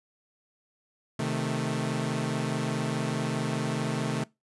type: chord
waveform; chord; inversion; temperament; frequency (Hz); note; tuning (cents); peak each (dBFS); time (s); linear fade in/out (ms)
sawtooth; A diminished; first; equal; 130.81 / 155.56 / 220; C3 / Eb3 / A3; 0 / 0 / 0; -28; 1.19-4.24; 5
effects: noise-tail reverb RT60 0.2 s tail -21 dB re dry + resampled to 24000 Hz